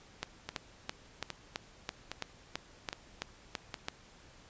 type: two click trains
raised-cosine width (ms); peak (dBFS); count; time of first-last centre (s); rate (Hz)
0.2; -17 / -20; 12 / 5; 0.23-3.884 / 0.49-3.742; 3.01 / 1.23
effects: pink hiss -58 dBFS RMS until 4.49 s + resampled to 16000 Hz